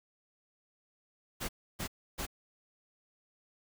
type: noise bursts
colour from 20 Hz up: pink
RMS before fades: -37 dBFS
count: 3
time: 1.4-2.267 s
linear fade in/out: 20 ms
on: 89 ms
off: 300 ms
effects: none